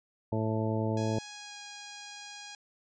harmonic tone, 110 Hz, A2, in tune, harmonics 1 / 2 / 3 / 4 / 5 / 6 / 8, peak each -31 / -34 / -36 / -37 / -38 / -39 / -40 dBFS, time 0.32-1.19 s, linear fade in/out 5 ms
5% pulse tone with pitch glide, 830.6 to 821.5 Hz, G#5 to G#5, 0 to -19 cents, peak -30 dBFS, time 0.97-2.55 s, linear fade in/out 2 ms, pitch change -19 cents, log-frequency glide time 1.28-1.57 s
effects resampled to 16000 Hz

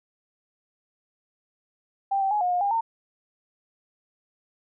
sine tone with pitch steps, 788 / 776 / 838 / 719 / 714 / 805 / 910 Hz, G5 / G5 / G#5 / F#5 / F5 / G5 / A#5, +9 / -18 / +15 / -50 / +38 / +46 / -42 cents, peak -21 dBFS, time 2.11-2.81 s, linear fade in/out 10 ms, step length 100 ms, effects none

